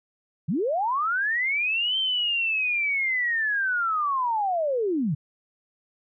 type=linear two-way sweep; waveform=sine; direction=up then down; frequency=130 to 3136 to 130 Hz; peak=-22 dBFS; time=0.48-5.15 s; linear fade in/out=10 ms; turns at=1.98 s; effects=none